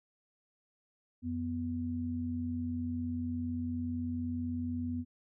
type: tone pair together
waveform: sine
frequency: 89.02 / 246.9 Hz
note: F2 / B3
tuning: +34 / 0 cents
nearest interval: octave + tritone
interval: 1766 cents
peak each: -38 / -34 dBFS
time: 1.22-5.05 s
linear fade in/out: 50 ms
effects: none